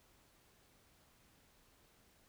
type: silence
effects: pink hiss -69 dBFS RMS until 2.28 s